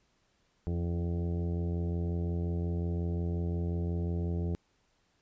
harmonic tone with a mistuned harmonic, 85.6 Hz, F2, 34 cents flat, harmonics 1 / 2 / 3 / 4 / 5 / 6 / 7 / 8 / 9, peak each -31 / -35 / -46 / -42 / -43 / -55 / -52 / -57 / -56 dBFS, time 0.67-4.55 s, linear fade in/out 0 ms, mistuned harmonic 3, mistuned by +31 cents, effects pink hiss -72 dBFS RMS until 5.21 s + resampled to 16000 Hz

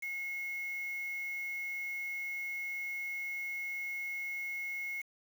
sine tone with quantisation, 2171 Hz, C#7, 37 cents flat, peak -36 dBFS, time 0.02-5.02 s, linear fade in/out 10 ms, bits 8, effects none

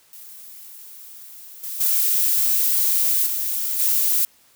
violet noise with level steps, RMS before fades -41 / -30 / -19 / -24 / -19 dBFS, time 0.13-4.25 s, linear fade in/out 0 ms, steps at 1.63 / 1.8 / 3.26 / 3.79 s, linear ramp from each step 10 ms, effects white hiss -56 dBFS RMS until 4.55 s

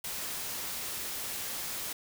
white noise, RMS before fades -37 dBFS, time 0.04-1.93 s, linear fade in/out 5 ms, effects none

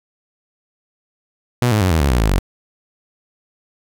sawtooth tone with pitch steps, 122.4 / 106.56 / 92.76 / 80.75 / 70.3 / 61.2 / 53.28 / 46.38 Hz, B2 / G#2 / F#2 / E2 / C#2 / B1 / G#1 / F#1, -15 / +45 / +5 / -35 / +25 / -15 / +45 / +5 cents, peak -9 dBFS, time 1.62-2.388 s, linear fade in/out 0 ms, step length 96 ms, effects none

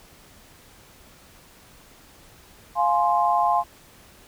sine chord, F minor, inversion none, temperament just, 698.5 / 838.1 / 1047.7 Hz, F5 / Ab5 / C6, 0 / +16 / +2 cents, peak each -22 dBFS, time 2.75-3.64 s, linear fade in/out 50 ms, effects pink hiss -51 dBFS RMS until 4.27 s

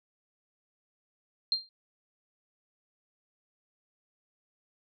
sine tone with exponential decay, 4186 Hz, C8, in tune, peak -21 dBFS, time 1.52-1.69 s, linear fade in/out 1 ms, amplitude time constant 35 ms, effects none

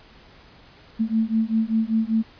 sine beating tone pair, 220 / 225.1 Hz, A3 / A3, 0 / +40 cents, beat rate 5.1 Hz, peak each -22 dBFS, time 0.99-2.23 s, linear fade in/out 20 ms, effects pink hiss -50 dBFS RMS until 2.39 s + resampled to 11025 Hz

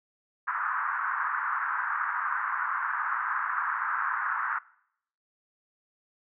white band-pass noise, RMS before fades -30 dBFS, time 0.47-4.59 s, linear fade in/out 10 ms, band 1000 to 1600 Hz, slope 48 dB/octave, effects noise-tail reverb RT60 0.7 s tail -22 dB re dry

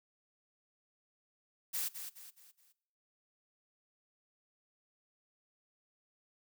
blue noise with echo, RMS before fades -36 dBFS, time 1.73-1.89 s, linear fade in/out 20 ms, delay 210 ms, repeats 4, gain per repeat -8 dB, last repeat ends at 2.73 s, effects noise-tail reverb RT60 0.8 s tail -21 dB re dry

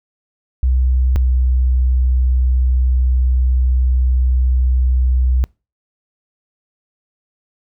sine tone pair in turn, 63.6 / 63.16 Hz, C2 / B1, -48 / +39 cents, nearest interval unison, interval 13 cents, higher first, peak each -11 dBFS, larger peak neither, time 0.63-1.16 / 1.16-5.44 s, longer second, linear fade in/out 0 ms, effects noise-tail reverb RT60 0.3 s tail -26 dB re dry

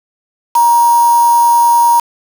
sine tone with quantisation, 945 Hz, A#5, 23 cents sharp, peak -6 dBFS, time 0.55-2 s, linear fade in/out 5 ms, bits 3, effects none

